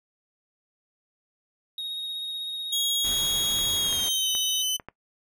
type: tone with vibrato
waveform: triangle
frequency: 3750 Hz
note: A#7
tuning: 10 cents sharp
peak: -29 dBFS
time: 1.78-4.62 s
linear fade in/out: 2 ms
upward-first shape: sine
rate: 16 Hz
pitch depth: 13 cents each way
type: tone with pitch glide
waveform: sawtooth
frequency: 3322 to 3029 Hz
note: G#7 to F#7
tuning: 0 to +40 cents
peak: -21 dBFS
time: 2.72-4.77 s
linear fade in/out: 10 ms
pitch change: -160 cents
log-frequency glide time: 3.76-4.31 s
type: noise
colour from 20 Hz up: pink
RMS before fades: -38 dBFS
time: 3.04-4.09 s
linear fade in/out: 5 ms
type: clicks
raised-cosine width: 0.5 ms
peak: -23 dBFS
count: 5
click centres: 3.589 / 3.927 / 4.351 / 4.798 / 4.886 s
effects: noise-tail reverb RT60 0.1 s tail -20 dB re dry